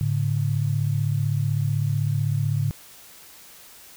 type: tone pair together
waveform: sine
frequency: 107.1 / 142.96 Hz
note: A2 / D3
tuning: -46 / -46 cents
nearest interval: perfect fourth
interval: 500 cents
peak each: -23 dBFS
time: 0.01-2.71 s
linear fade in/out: 0 ms
effects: white hiss -47 dBFS RMS until 3.96 s